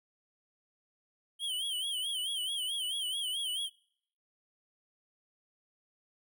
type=tone with vibrato; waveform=square; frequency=3136 Hz; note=G7; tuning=in tune; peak=-33 dBFS; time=1.39-3.7 s; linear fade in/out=50 ms; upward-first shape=sine; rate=4.6 Hz; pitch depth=110 cents each way; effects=noise-tail reverb RT60 0.7 s tail -26 dB re dry